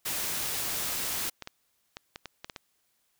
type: noise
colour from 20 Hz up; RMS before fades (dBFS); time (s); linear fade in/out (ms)
white; -32; 0.05-1.3; 10
type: clicks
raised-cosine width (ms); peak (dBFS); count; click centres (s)
0.2; -21; 8; 1.423 / 1.474 / 1.969 / 2.159 / 2.257 / 2.445 / 2.498 / 2.562
effects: white hiss -73 dBFS RMS until 3.19 s